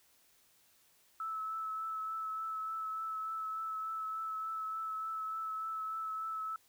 sine tone with vibrato, 1306 Hz, E6, 17 cents flat, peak -36 dBFS, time 1.2-6.56 s, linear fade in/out 2 ms, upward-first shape triangle, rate 3.4 Hz, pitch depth 18 cents each way, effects white hiss -68 dBFS RMS until 6.68 s

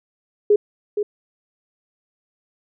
sine tone with echo, 415.3 Hz, G#4, in tune, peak -10 dBFS, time 0.5-0.56 s, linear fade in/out 5 ms, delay 470 ms, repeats 1, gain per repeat -8 dB, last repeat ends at 1.03 s, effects none

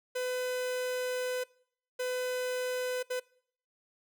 45% pulse tone bursts at uneven times, 503 Hz, B4, 32 cents sharp, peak -31 dBFS, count 3, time 0.15-1.44 / 1.99-3.03 / 3.1-3.2 s, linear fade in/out 10 ms, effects noise-tail reverb RT60 0.6 s tail -23 dB re dry

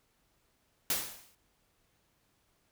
white noise with exponential decay, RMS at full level -28 dBFS, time 0.9-1.35 s, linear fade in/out 2 ms, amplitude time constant 97 ms, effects pink hiss -73 dBFS RMS until 2.71 s

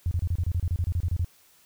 sine tone bursts, 86.9 Hz, F2, 8 cents flat, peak -22 dBFS, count 15, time 0.06-1.246 s, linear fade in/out 0 ms, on 52 ms, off 29 ms, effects white hiss -59 dBFS RMS until 1.65 s

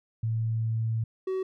sine / triangle tone pair in turn, 112.4 / 377.4 Hz, A2 / F#4, +37 / +34 cents, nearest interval octave + major sixth, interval 2097 cents, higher second, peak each -25 dBFS, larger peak neither, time 0.23-1.04 / 1.27-1.43 s, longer first, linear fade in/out 5 ms, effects none

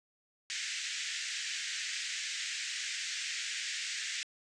pink band-pass noise, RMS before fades -38 dBFS, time 0.5-4.23 s, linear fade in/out 0 ms, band 1700 to 7800 Hz, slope 48 dB/octave, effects resampled to 22050 Hz

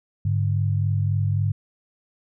sine tone pair together, 101.5 / 145.19 Hz, G#2 / D3, -39 / -19 cents, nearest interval tritone, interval 620 cents, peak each -20 / -25 dBFS, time 0.25-1.52 s, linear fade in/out 5 ms, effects none

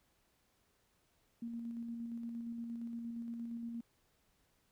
sine tone with tremolo, 233.1 Hz, A#3, in tune, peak -39 dBFS, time 1.42-3.81 s, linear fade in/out 5 ms, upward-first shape square, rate 8.6 Hz, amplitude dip 25%, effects pink hiss -75 dBFS RMS until 4.71 s

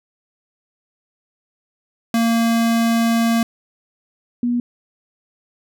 square / sine tone pair in turn, 230 / 241.4 Hz, A#3 / B3, -23 / -39 cents, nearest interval minor second, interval 84 cents, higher second, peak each -15 / -16 dBFS, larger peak first, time 2.14-3.43 / 4.43-4.6 s, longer first, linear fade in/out 2 ms, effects none

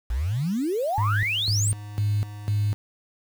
sine exponential sweep, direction up, 53 to 9190 Hz, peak -22 dBFS, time 0.1-1.72 s, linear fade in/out 5 ms
sine tone with tremolo, 103.83 Hz, G#2, in tune, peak -19 dBFS, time 0.98-2.74 s, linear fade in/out 0 ms, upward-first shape square, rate 2 Hz, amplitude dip 80%
effects tanh soft clip ceiling -16 dBFS + 7-bit

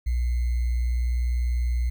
sine tone with sample-and-hold, 60.4 Hz, B1, 38 cents flat, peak -21 dBFS, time 0.06-1.9 s, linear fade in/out 10 ms, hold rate 2100 Hz, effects none

